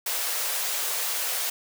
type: high-pass noise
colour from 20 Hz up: white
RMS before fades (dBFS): -28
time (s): 0.06-1.5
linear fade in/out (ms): 5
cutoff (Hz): 430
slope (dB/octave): 48
effects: none